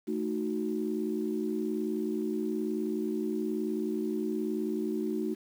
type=chord; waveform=sine; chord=D# diminished; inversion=second; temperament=equal; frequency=220 / 311.1 / 370 Hz; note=A3 / D#4 / F#4; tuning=0 / 0 / 0 cents; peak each=-33 dBFS; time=0.07-5.35 s; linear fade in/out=20 ms; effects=tanh soft clip ceiling -19 dBFS + 9-bit